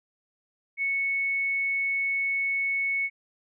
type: tone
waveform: sine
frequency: 2210 Hz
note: C#7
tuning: 6 cents flat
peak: -24 dBFS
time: 0.77-3.1 s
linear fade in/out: 50 ms
effects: none